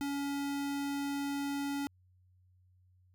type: tone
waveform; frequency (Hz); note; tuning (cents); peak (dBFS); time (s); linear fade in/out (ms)
square; 281.8; C#4; +29; -34; 0.01-1.87; 0
effects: added 91 Hz sine -63 dBFS peak until 3.14 s